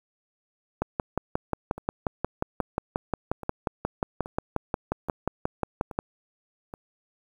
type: two click trains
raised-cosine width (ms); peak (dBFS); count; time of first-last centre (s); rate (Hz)
1; -23 / -11; 7 / 30; 1.78-6.739 / 0.82-5.989; 1.21 / 5.61
effects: 8-bit